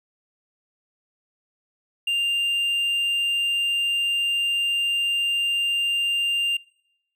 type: tone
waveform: triangle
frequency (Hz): 2794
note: F7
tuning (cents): 0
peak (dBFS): -19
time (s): 2.07-6.57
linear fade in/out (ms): 5
effects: noise-tail reverb RT60 0.9 s tail -25 dB re dry